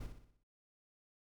brown noise with echo, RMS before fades -42 dBFS, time 0-0.07 s, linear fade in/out 10 ms, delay 61 ms, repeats 6, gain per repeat -6 dB, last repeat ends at 0.436 s, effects none

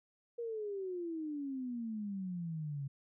sine exponential sweep, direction down, 478.2 to 135.8 Hz, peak -37 dBFS, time 0.38-2.88 s, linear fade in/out 10 ms, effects none

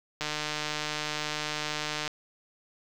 click train, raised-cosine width 0.2 ms, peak -14 dBFS, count 283, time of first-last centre 0.21-2.078 s, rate 151 Hz, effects 8-bit

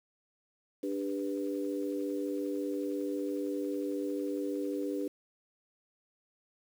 sine chord, G major, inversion second, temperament equal with one note detuned, 293.7 / 399.3 / 493.9 Hz, D4 / G4 / B4, 0 / +32 / 0 cents, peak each -34 / -37 / -38 dBFS, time 0.83-5.08 s, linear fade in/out 5 ms, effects 9-bit

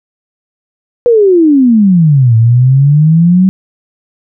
sine exponential two-way sweep, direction down then up, 493.9 to 111.3 to 191.8 Hz, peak -3 dBFS, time 1.06-3.49 s, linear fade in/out 0 ms, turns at 2.36 s, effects none

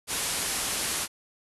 white low-pass noise, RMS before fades -30 dBFS, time 0.07-1.08 s, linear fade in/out 50 ms, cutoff 12000 Hz, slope 96 dB/octave, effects none

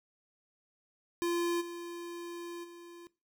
square tone with level steps, 344.3 Hz, F4, 25 cents flat, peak -30 / -41 / -49 dBFS, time 1.22-3.07 s, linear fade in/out 0 ms, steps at 1.6 / 2.63 s, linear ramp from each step 20 ms, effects noise-tail reverb RT60 0.3 s tail -19 dB re dry

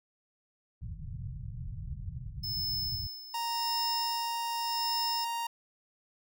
white low-pass noise, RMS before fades -40 dBFS, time 0.81-3.07 s, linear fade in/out 5 ms, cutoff 150 Hz, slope 48 dB/octave
square tone with tremolo, 5230 Hz, E8, 15 cents flat, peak -31 dBFS, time 2.43-5.25 s, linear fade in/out 10 ms, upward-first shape sine, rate 0.88 Hz, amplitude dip 80%
45% pulse tone, 932.3 Hz, A#5, in tune, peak -32 dBFS, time 3.34-5.47 s, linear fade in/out 5 ms
effects none

